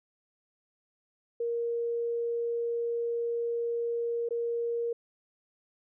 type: tone with dropouts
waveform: sine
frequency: 468.9 Hz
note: A#4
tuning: 10 cents sharp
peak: -28 dBFS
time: 1.4-4.93 s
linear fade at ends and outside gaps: 5 ms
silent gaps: 4.289-4.307 s
effects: none